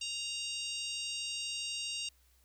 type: harmonic tone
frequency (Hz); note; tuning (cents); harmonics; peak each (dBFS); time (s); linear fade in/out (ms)
932.3; A#5; 0; 3 / 4 / 5 / 6 / 7 / 8 / 9; -39 / -44 / -44 / -46 / -49 / -51 / -46; 0.01-2.09; 5
effects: added 63 Hz sine -66 dBFS peak until 2.44 s + white hiss -70 dBFS RMS until 2.44 s